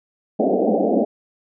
pink band-pass noise, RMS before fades -18 dBFS, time 0.39-1.05 s, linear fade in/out 10 ms, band 190 to 760 Hz, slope 96 dB/octave, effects none

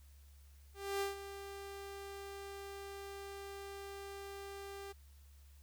sawtooth tone with ADSR envelope, 396.4 Hz, G4, 19 cents sharp, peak -30 dBFS, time 0.74-4.93 s, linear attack 270 ms, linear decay 140 ms, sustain -12 dB, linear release 17 ms, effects added 70 Hz sine -57 dBFS peak until 5.62 s + white hiss -70 dBFS RMS until 5.62 s

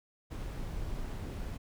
brown noise, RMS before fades -38 dBFS, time 0.3-1.58 s, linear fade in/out 20 ms, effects none

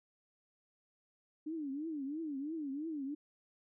sine tone with vibrato, 296.8 Hz, D4, 18 cents sharp, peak -37 dBFS, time 1.46-3.15 s, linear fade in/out 10 ms, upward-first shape triangle, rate 3 Hz, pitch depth 210 cents each way, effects none

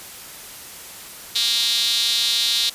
sawtooth tone with high-pass filter, 233.1 Hz, A#3, in tune, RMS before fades -20 dBFS, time 1.35-2.7 s, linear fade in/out 10 ms, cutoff 3800 Hz, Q 5.3, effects white hiss -38 dBFS RMS until 2.74 s + resampled to 32000 Hz

